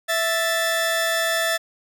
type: tone pair together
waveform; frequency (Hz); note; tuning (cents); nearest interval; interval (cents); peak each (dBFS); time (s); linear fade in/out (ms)
sawtooth; 659.3 / 1760.1; E5 / A6; 0 / 0; octave + perfect fourth; 1700; -19; 0.08-1.58; 20
effects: none